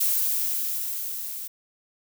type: noise with level ramp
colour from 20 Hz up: violet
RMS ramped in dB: -22 to -35 dBFS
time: 0-1.48 s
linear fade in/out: 10 ms
effects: none